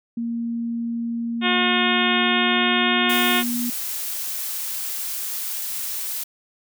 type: tone with pitch glide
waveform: sine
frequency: 233.1 to 240.1 Hz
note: A#3 to B3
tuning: 0 to -49 cents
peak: -23 dBFS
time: 0.17-3.7 s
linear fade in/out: 5 ms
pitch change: +51 cents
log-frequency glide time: 2.14-3.22 s
type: harmonic tone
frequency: 360.2 Hz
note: F#4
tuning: 46 cents flat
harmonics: 1 / 2 / 3 / 4 / 5 / 6 / 7 / 8 / 9 / 10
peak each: -27 / -27 / -27 / -27 / -27 / -27 / -27 / -27 / -27 / -27 dBFS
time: 1.41-3.44 s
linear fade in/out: 50 ms
type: noise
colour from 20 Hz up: blue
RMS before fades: -28 dBFS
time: 3.09-6.24 s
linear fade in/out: 10 ms
effects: none